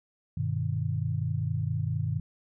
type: chord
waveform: sine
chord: G augmented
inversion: none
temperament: just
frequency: 98 / 122.5 / 153.12 Hz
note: G2 / B2 / D#3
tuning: 0 / -14 / -27 cents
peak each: -31 dBFS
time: 0.37-2.2 s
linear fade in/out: 5 ms
effects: none